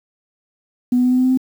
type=tone with pitch steps; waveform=sine; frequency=246.9 / 248.9 / 250.9 / 253 / 255 / 257.1 / 259.2 Hz; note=B3 / B3 / B3 / B3 / C4 / C4 / C4; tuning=0 / +14 / +28 / +42 / -44 / -30 / -16 cents; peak=-11 dBFS; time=0.92-1.375 s; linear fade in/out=5 ms; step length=65 ms; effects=tanh soft clip ceiling -7 dBFS + 7-bit